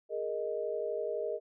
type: chord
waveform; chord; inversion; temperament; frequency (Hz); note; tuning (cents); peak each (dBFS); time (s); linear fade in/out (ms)
sine; Ab suspended second; none; just; 415.3 / 467.2 / 623; Ab4 / Bb4 / Eb5; 0 / +4 / +2; -37 / -36 / -36; 0.09-1.4; 50
effects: none